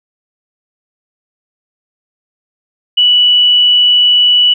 sine tone, 2953 Hz, F#7, 4 cents flat, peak -5 dBFS, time 2.97-4.54 s, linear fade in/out 10 ms, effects none

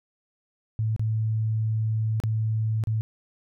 sine tone with dropouts, 110 Hz, A2, in tune, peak -22 dBFS, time 0.79-3.01 s, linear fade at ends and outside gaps 0 ms, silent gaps 0.963-0.995 / 2.201-2.237 / 2.838-2.872 s, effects none

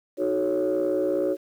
sine chord, D# half-diminished seventh, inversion none, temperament equal with one note detuned, 311.1 / 370 / 431.9 / 554.4 Hz, D#4 / F#4 / A4 / C#5, 0 / 0 / -32 / 0 cents, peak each -27 / -25 / -30 / -24 dBFS, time 0.17-1.37 s, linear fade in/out 50 ms, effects tanh soft clip ceiling -16 dBFS + 9-bit

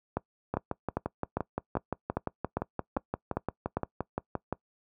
two click trains, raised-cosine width 1 ms, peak -14 / -16 dBFS, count 10 / 24, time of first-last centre 0.17-3.77 / 0.54-4.526 s, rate 2.5 / 5.77 Hz, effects noise-tail reverb RT60 0.1 s tail -22 dB re dry + high-pass 60 Hz 12 dB/octave

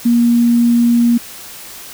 sine tone, 236.7 Hz, A#3, 27 cents sharp, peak -8 dBFS, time 0.05-1.18 s, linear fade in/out 10 ms, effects white hiss -33 dBFS RMS until 1.93 s

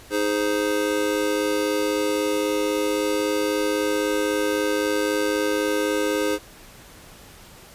square chord, Ab major, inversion second, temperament just, 311.5 / 415.3 / 519.1 Hz, Eb4 / Ab4 / C5, +2 / 0 / -14 cents, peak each -26 dBFS, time 0.1-6.39 s, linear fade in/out 50 ms, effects pink hiss -46 dBFS RMS until 7.74 s + resampled to 32000 Hz

